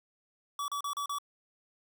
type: tone bursts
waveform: square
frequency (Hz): 1144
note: D6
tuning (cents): -46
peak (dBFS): -33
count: 5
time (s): 0.59-1.185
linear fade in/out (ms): 2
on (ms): 91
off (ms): 35
effects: none